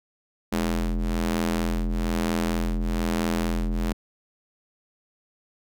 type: ring-modulated tone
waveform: sawtooth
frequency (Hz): 84.3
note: E2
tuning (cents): +39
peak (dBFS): -16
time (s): 0.52-3.93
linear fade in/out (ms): 10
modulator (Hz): 127
effects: none